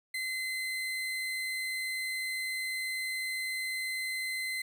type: tone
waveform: 35% pulse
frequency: 2053 Hz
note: C7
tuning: 33 cents flat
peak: -31 dBFS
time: 0.14-4.62 s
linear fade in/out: 5 ms
effects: none